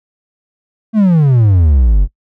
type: exponential sweep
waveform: triangle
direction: down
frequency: 227.2 to 43.38 Hz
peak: -4 dBFS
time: 0.93-2.08 s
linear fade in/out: 50 ms
effects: noise-tail reverb RT60 0.1 s tail -23 dB re dry